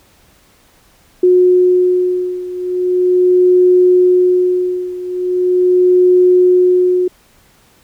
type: beating tone pair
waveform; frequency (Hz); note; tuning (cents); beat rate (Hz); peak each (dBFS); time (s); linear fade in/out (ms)
sine; 362.6 / 363; F#4 / F#4; -35 / -33; 0.4; -10 / -13; 1.23-7.08; 5
effects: pink hiss -50 dBFS RMS until 7.83 s